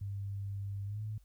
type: tone with pitch glide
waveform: sine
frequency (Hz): 99.5 to 107.26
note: G2 to A2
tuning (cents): +26 to -44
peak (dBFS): -36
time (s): 0.01-1.18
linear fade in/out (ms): 5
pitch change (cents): +130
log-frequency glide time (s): 0.85-1.01
effects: added 50 Hz sine -59 dBFS peak until 1.24 s + white hiss -75 dBFS RMS until 1.24 s